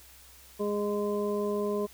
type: harmonic tone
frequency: 206.1 Hz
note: G#3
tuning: 13 cents flat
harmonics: 1 / 2 / 3 / 5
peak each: -33 / -29 / -36 / -39 dBFS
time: 0.59-1.87 s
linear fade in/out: 20 ms
effects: added 64 Hz sine -58 dBFS peak until 1.93 s + white hiss -54 dBFS RMS until 1.93 s